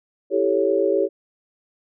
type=chord; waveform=sine; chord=A dominant seventh; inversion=second; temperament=equal; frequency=329.6 / 392 / 440 / 554.4 Hz; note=E4 / G4 / A4 / C#5; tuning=0 / 0 / 0 / 0 cents; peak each=-25 / -20 / -23 / -22 dBFS; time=0.3-1.09 s; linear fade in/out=50 ms; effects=none